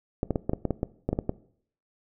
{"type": "clicks", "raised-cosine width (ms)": 2, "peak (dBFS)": -12, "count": 12, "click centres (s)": [0.231, 0.307, 0.358, 0.495, 0.534, 0.653, 0.707, 0.831, 1.09, 1.13, 1.189, 1.294], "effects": ["noise-tail reverb RT60 0.6 s tail -19 dB re dry"]}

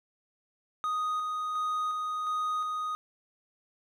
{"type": "tone with tremolo", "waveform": "triangle", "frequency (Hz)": 1244.5, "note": "D#6", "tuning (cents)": 0, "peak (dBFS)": -26, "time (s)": [0.84, 2.95], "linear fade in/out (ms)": 0, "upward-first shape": "square", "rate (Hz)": 1.4, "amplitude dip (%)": 25, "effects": []}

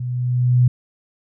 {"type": "tone with level ramp", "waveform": "sine", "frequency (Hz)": 124.2, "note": "B2", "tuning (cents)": 10, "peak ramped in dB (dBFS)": [-23, -9], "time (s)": [0, 0.68], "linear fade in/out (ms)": 5, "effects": []}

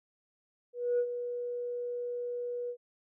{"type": "tone with ADSR envelope", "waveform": "sine", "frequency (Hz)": 485.5, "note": "B4", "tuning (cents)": -30, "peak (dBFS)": -23, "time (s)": [0.73, 2.77], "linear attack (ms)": 260, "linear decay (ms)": 67, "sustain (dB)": -10, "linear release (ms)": 75, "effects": ["tanh soft clip ceiling -22 dBFS"]}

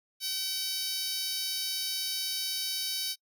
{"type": "tone with high-pass filter", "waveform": "10% pulse", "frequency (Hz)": 764, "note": "G5", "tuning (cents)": -45, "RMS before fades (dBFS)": -33, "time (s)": [0.2, 3.16], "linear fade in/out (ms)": 50, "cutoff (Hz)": 4900, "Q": 1.4, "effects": ["noise-tail reverb RT60 0.1 s tail -26 dB re dry"]}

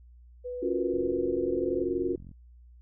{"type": "tone with pitch glide", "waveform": "sine", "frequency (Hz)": [495.2, 505.9], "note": ["B4", "B4"], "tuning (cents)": [5, 42], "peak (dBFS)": -33, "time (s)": [0.44, 1.84], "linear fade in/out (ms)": 20, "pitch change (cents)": 37, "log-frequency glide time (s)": [1.37, 1.65]}
{"type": "chord", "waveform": "sine", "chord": "Gb major seventh", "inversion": "second", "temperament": "equal", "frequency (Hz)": [277.2, 349.2, 370, 466.2], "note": ["Db4", "F4", "Gb4", "Bb4"], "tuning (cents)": [0, 0, 0, 0], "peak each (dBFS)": [-34, -30, -31, -35], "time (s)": [0.62, 2.16], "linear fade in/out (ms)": 10}
{"type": "click train", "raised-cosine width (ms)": 5, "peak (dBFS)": -35, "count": 62, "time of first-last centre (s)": [0.94, 2.314], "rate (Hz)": 44.4}
{"effects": ["added 60 Hz sine -50 dBFS peak until 2.81 s"]}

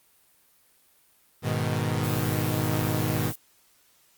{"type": "chord", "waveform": "sawtooth", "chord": "G# minor", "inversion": "none", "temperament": "equal", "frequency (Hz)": [103.83, 123.47, 155.56], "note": ["G#2", "B2", "D#3"], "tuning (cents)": [0, 0, 0], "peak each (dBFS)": -25, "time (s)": [1.42, 3.33], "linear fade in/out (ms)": 50}
{"type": "noise", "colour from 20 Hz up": "violet", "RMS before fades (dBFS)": -37, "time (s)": [2.03, 3.36], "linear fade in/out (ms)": 20}
{"effects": ["white hiss -62 dBFS RMS until 4.17 s", "Opus 32 kbps"]}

